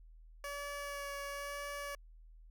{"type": "tone with vibrato", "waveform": "15% pulse", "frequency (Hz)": 569, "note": "C#5", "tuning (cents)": 45, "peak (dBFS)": -34, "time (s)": [0.44, 1.95], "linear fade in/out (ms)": 2, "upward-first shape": "sine", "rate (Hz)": 1, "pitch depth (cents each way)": 13, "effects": ["added 40 Hz sine -54 dBFS peak until 2.5 s"]}